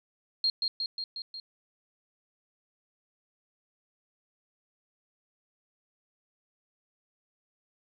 sine tone with echo, 4226 Hz, C8, 16 cents sharp, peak -23 dBFS, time 0.44-0.5 s, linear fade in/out 2 ms, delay 180 ms, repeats 5, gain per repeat -3 dB, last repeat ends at 1.4 s, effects none

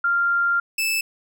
sine / sawtooth tone pair in turn, 1392 / 2628 Hz, F6 / E7, -6 / -6 cents, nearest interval major seventh, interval 1100 cents, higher second, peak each -17 dBFS, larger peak neither, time 0.04-0.6 / 0.78-1.01 s, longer first, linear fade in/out 5 ms, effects none

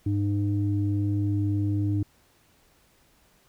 sine tone pair together, 101.8 / 303.9 Hz, G#2 / D#4, -34 / -41 cents, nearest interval octave + perfect fifth, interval 1893 cents, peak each -23 / -27 dBFS, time 0.06-2.03 s, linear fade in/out 5 ms, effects tanh soft clip ceiling -15 dBFS + pink hiss -62 dBFS RMS until 3.48 s

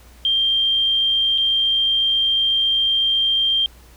sine tone with dropouts, 3177 Hz, G7, 23 cents sharp, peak -15 dBFS, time 0.25-3.66 s, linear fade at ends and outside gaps 1 ms, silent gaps 1.378-1.382 s, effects added 60 Hz sine -45 dBFS peak until 3.96 s + pink hiss -50 dBFS RMS until 3.96 s

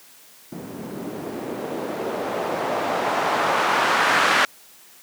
blue noise with low-pass filter sweep, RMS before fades -23 dBFS, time 0.52-4.45 s, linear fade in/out 2 ms, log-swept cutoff 230 to 1600 Hz, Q 1.2, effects white hiss -49 dBFS RMS until 5.02 s + high-pass 150 Hz 12 dB/octave

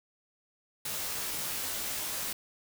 white noise with comb filter, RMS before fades -35 dBFS, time 0.85-2.33 s, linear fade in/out 5 ms, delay 17 ms, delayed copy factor -0.7, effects none

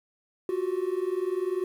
triangle tone pair together, 358.1 / 378.3 Hz, F4 / F#4, +43 / +38 cents, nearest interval minor second, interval 95 cents, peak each -27 dBFS, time 0.49-1.64 s, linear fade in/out 2 ms, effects 9-bit

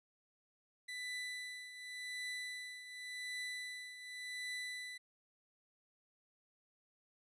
30% pulse tone with tremolo, 1990 Hz, B6, 13 cents sharp, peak -37 dBFS, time 0.88-4.98 s, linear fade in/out 10 ms, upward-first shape triangle, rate 0.89 Hz, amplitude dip 70%, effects resampled to 22050 Hz

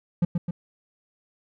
triangle tone with echo, 173.1 Hz, F3, 15 cents flat, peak -15 dBFS, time 0.22-0.25 s, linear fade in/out 5 ms, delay 130 ms, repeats 2, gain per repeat -4 dB, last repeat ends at 0.51 s, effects none

